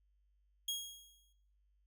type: tone with exponential decay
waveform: sawtooth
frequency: 3284 Hz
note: G#7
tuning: 20 cents flat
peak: -31 dBFS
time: 0.68-1.33 s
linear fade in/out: 5 ms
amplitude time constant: 140 ms
effects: noise-tail reverb RT60 0.6 s tail -17 dB re dry + added 50 Hz sine -70 dBFS peak until 1.86 s